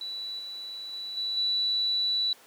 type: tone with level steps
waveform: sine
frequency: 3951 Hz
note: B7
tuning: in tune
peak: -33 / -36 / -34 / -28 / -24 dBFS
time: 0.01-2.33 s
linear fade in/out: 2 ms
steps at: 0.39 / 0.93 / 1.17 / 1.37 s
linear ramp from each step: 2 ms
effects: pink hiss -54 dBFS RMS until 2.46 s + high-pass 400 Hz 12 dB/octave